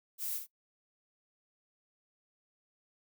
violet noise with echo, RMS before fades -37 dBFS, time 0.18-0.41 s, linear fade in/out 50 ms, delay 60 ms, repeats 1, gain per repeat -7 dB, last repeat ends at 0.47 s, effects noise-tail reverb RT60 0.1 s tail -19 dB re dry

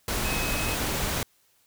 sine tone in noise, 2551 Hz, D#7, 43 cents sharp, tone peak -33 dBFS, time 0.25-0.75 s, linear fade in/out 2 ms, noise pink, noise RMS -28 dBFS, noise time 0.08-1.23 s, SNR -8 dB, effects white hiss -65 dBFS RMS until 1.66 s

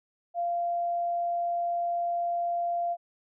sine tone, 692 Hz, F5, 16 cents flat, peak -26 dBFS, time 0.34-2.97 s, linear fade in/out 50 ms, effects none

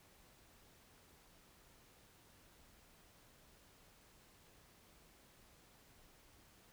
silence, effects pink hiss -66 dBFS RMS until 6.72 s

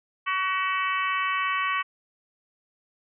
harmonic tone with a mistuned harmonic, 376.4 Hz, F#4, 30 cents sharp, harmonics 3 / 4 / 5 / 6 / 7 / 8, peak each -26 / -34 / -31 / -33 / -33 / -37 dBFS, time 0.26-1.83 s, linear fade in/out 20 ms, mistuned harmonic 5, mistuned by +20 cents, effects none

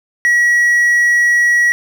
triangle tone, 1920 Hz, B6, 49 cents flat, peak -7 dBFS, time 0.25-1.72 s, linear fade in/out 0 ms, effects 7-bit

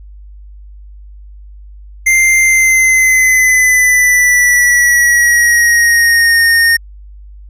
square tone with pitch glide, 2093 to 1843.2 Hz, C7 to A#6, 0 to -20 cents, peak -7 dBFS, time 2.06-6.77 s, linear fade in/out 10 ms, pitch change -220 cents, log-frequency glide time 2.39-6.42 s, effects added 50 Hz sine -31 dBFS peak until 7.49 s + resampled to 32000 Hz

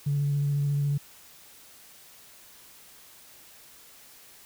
sine tone with vibrato, 142.9 Hz, D3, 47 cents flat, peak -22 dBFS, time 0.06-0.98 s, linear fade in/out 10 ms, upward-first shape triangle, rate 14 Hz, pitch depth 20 cents each way, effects tanh soft clip ceiling -19 dBFS + white hiss -52 dBFS RMS until 4.45 s

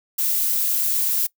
violet noise, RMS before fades -21 dBFS, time 0.18-1.27 s, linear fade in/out 10 ms, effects noise-tail reverb RT60 0.1 s tail -22 dB re dry

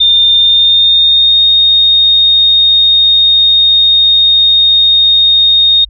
sine tone with pitch glide, 3616 to 3703 Hz, A7 to A#7, +47 to -12 cents, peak -4 dBFS, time 0-5.85 s, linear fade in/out 10 ms, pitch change +41 cents, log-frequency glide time 0.37-1.43 s, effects added 50 Hz sine -31 dBFS peak until 5.89 s

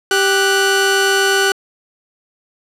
sawtooth tone pair together, 392 / 1480 Hz, G4 / F#6, 0 / 0 cents, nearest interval octave + major seventh, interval 2300 cents, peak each -11 dBFS, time 0.11-1.52 s, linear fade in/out 2 ms, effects low-pass 11000 Hz 12 dB/octave

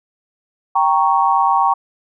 sine chord, G diminished, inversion none, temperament equal, 784 / 932.3 / 1108.7 Hz, G5 / Bb5 / Db6, 0 / 0 / 0 cents, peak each -16 dBFS, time 0.75-1.74 s, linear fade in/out 10 ms, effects none

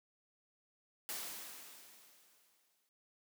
white noise with exponential decay, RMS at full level -41 dBFS, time 1.09-2.89 s, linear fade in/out 0 ms, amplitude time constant 390 ms, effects noise-tail reverb RT60 0.2 s tail -24 dB re dry + high-pass 200 Hz 12 dB/octave

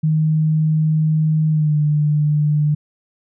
sine tone with pitch glide, 156.1 to 149.57 Hz, D#3 to D3, +6 to +32 cents, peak -13 dBFS, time 0.03-2.75 s, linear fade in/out 10 ms, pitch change -74 cents, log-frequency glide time 1.5-1.76 s, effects none

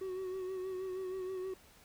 triangle tone with vibrato, 374 Hz, F#4, 19 cents sharp, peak -35 dBFS, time 0.01-1.54 s, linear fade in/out 5 ms, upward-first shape sine, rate 6.3 Hz, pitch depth 37 cents each way, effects pink hiss -61 dBFS RMS until 1.84 s

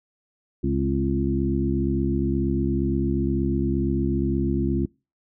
harmonic tone with a mistuned harmonic, 68.5 Hz, C#2, 20 cents flat, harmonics 1 / 2 / 3 / 4 / 5, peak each -27 / -27 / -27 / -27 / -27 dBFS, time 0.63-4.86 s, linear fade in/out 10 ms, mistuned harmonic 4, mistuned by -41 cents, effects noise-tail reverb RT60 0.3 s tail -25 dB re dry

